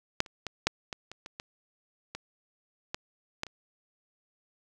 clicks, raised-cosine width 0.2 ms, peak -7 / -30 / -17 / -6 / -18 / -25 / -25 / -21 / -20 / -15 / -14 / -27 dBFS, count 12, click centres 0.204 / 0.262 / 0.467 / 0.67 / 0.928 / 1.116 / 1.261 / 1.399 / 2.15 / 2.945 / 3.434 / 3.467 s, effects none

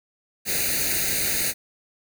white noise with comb filter, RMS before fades -24 dBFS, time 0.45-1.54 s, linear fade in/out 50 ms, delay 0.46 ms, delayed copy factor +0.85, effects none

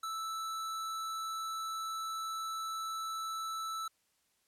square tone, 1317 Hz, E6, 2 cents flat, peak -37 dBFS, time 0.03-3.88 s, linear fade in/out 5 ms, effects white hiss -75 dBFS RMS until 4.47 s + low-pass 12000 Hz 12 dB/octave

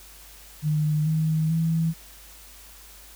sine tone with pitch steps, 152.1 / 157.55 / 163.21 Hz, D#3 / D#3 / E3, -39 / +22 / -17 cents, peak -20 dBFS, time 0.62-1.94 s, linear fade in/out 50 ms, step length 440 ms, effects added 50 Hz sine -50 dBFS peak until 3.15 s + white hiss -48 dBFS RMS until 3.15 s

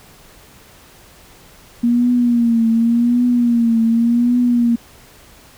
sine tone with vibrato, 235.8 Hz, A#3, 20 cents sharp, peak -11 dBFS, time 1.83-4.76 s, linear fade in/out 10 ms, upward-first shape triangle, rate 0.88 Hz, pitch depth 76 cents each way, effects pink hiss -45 dBFS RMS until 5.57 s

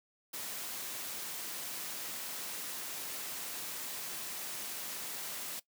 white noise, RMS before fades -41 dBFS, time 0.33-5.6 s, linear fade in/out 10 ms, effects noise-tail reverb RT60 0.1 s tail -19 dB re dry + high-pass 150 Hz 12 dB/octave

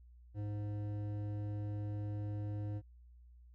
sine tone with hard clipping, 103.83 Hz, G#2, in tune, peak -39 dBFS, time 0.34-2.82 s, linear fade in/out 50 ms, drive 11 dB, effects added 60 Hz sine -56 dBFS peak until 3.54 s

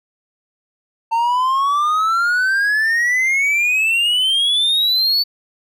triangle exponential sweep, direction up, 902 to 4512 Hz, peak -12 dBFS, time 1.11-5.24 s, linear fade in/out 20 ms, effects none

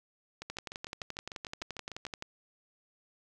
two click trains, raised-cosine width 0.2 ms, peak -24 / -21 dBFS, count 12 / 21, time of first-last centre 0.42-2.067 / 0.5-2.224 s, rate 6.68 / 11.6 Hz, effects none

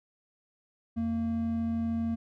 triangle tone pair together, 87.31 / 229.1 Hz, F2 / A#3, 0 / -30 cents, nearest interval octave + perfect fourth, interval 1670 cents, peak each -35 / -26 dBFS, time 0.96-2.16 s, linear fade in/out 20 ms, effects none

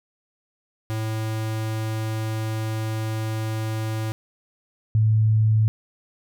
square / sine tone pair in turn, 110 / 109.18 Hz, A2 / A2, 0 / -13 cents, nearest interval unison, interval 13 cents, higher first, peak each -25 / -15 dBFS, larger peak second, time 0.9-4.12 / 4.95-5.68 s, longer first, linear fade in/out 0 ms, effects none

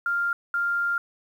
sine tone bursts at uneven times, 1397 Hz, F6, in tune, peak -22 dBFS, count 2, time 0.06-0.33 / 0.54-0.98 s, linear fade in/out 2 ms, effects 9-bit

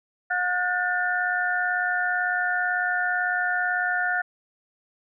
sine tone cluster, 721 / 1447 / 1545 / 1783 Hz, F#5 / F#6 / G6 / A6, -45 / -39 / -26 / +22 cents, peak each -28 / -25 / -32 / -28 dBFS, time 0.3-4.22 s, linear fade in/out 10 ms, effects none

